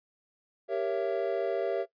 triangle chord, G diminished seventh, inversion none, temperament equal with one note detuned, 392 / 466.2 / 554.4 / 669.2 Hz, G4 / Bb4 / Db5 / Fb5, 0 / 0 / 0 / +26 cents, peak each -31 dBFS, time 0.68-1.86 s, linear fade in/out 50 ms, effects noise-tail reverb RT60 0.1 s tail -17 dB re dry + resampled to 11025 Hz

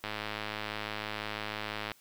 click train, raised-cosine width 0.3 ms, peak -19 dBFS, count 200, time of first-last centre 0.04-1.917 s, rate 106 Hz, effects white hiss -62 dBFS RMS until 2 s

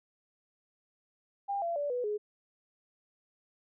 sine tone with pitch steps, 800 / 680.5 / 578.9 / 492.5 / 418.9 Hz, G5 / F5 / D5 / B4 / G#4, +35 / -45 / -25 / -5 / +15 cents, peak -30 dBFS, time 1.48-2.18 s, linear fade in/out 20 ms, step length 140 ms, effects none

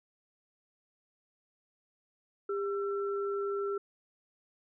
sine tone pair together, 400 / 1344.1 Hz, G4 / E6, +35 / +33 cents, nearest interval octave + major sixth, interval 2098 cents, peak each -31 / -39 dBFS, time 2.49-3.78 s, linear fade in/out 5 ms, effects none

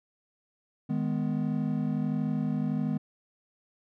triangle chord, G# minor, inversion second, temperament just, 155.74 / 207.7 / 249.2 Hz, D#3 / G#3 / B3, +2 / 0 / +16 cents, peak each -29 dBFS, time 0.89-2.98 s, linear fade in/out 10 ms, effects none

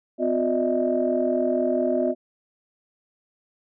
sine tone cluster, 254.1 / 358.4 / 600 / 640 Hz, B3 / F4 / D5 / D#5, +49 / +45 / +37 / +49 cents, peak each -25 dBFS, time 0.18-2.15 s, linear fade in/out 50 ms, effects tanh soft clip ceiling -10 dBFS

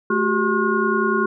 sine tone cluster, 216.4 / 366.3 / 396.6 / 1077 / 1437 Hz, A3 / F#4 / G4 / C6 / F6, -29 / -17 / +20 / +50 / +49 cents, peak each -23 dBFS, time 0.1-1.26 s, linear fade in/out 5 ms, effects none

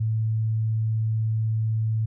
sine tone, 110.5 Hz, A2, 8 cents sharp, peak -21 dBFS, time 0-2.06 s, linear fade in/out 10 ms, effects none

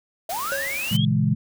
white noise, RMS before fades -33 dBFS, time 0.29-0.97 s, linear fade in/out 10 ms
sine linear sweep, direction up, 628 to 3386 Hz, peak -26 dBFS, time 0.29-1.05 s, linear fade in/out 2 ms
square tone with exponential decay, 551 Hz, C#5, 11 cents flat, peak -25 dBFS, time 0.52-1.03 s, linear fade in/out 0 ms, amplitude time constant 110 ms
sine chord, A# half-diminished seventh, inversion none, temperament equal with one note detuned, 116.54 / 138.59 / 162.64 / 207.7 Hz, A#2 / C#3 / E3 / G#3, 0 / 0 / -23 / 0 cents, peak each -23 dBFS, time 0.91-1.35 s, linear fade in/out 10 ms
effects none

